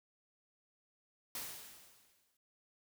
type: noise with exponential decay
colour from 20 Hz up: white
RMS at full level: -41 dBFS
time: 1.35-2.37 s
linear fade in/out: 2 ms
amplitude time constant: 220 ms
effects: none